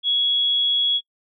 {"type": "tone", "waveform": "sine", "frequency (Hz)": 3345, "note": "G#7", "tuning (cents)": 12, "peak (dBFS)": -17, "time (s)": [0.03, 1.01], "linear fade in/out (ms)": 50, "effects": ["noise-tail reverb RT60 0.1 s tail -23 dB re dry"]}